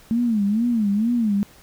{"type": "tone with vibrato", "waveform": "sine", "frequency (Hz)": 220, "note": "A3", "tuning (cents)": 0, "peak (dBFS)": -17, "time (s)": [0.11, 1.43], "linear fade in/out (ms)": 0, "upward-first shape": "sine", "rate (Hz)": 2.2, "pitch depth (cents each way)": 170, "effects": ["pink hiss -50 dBFS RMS until 1.62 s"]}